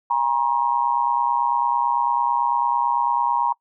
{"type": "tone with amplitude modulation", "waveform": "sine", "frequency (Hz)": 949, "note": "A#5", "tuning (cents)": 31, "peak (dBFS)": -13, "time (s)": [0.1, 3.53], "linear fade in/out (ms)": 10, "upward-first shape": "sine", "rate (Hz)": 129, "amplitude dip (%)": 90, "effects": ["noise-tail reverb RT60 0.1 s tail -24 dB re dry"]}